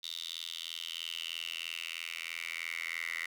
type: tone with high-pass filter sweep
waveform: 10% pulse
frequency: 83.1 Hz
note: E2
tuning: 15 cents sharp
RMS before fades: -40 dBFS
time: 0.03-3.26 s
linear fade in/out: 5 ms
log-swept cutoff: 3700 to 2000 Hz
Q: 6.8
effects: none